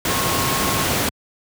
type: tone in noise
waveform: sine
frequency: 1084 Hz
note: C#6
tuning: 39 cents flat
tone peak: -26 dBFS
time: 0.1-0.84 s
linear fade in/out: 2 ms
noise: pink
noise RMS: -20 dBFS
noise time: 0.05-1.09 s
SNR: -9 dB
effects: high-pass 80 Hz 12 dB/octave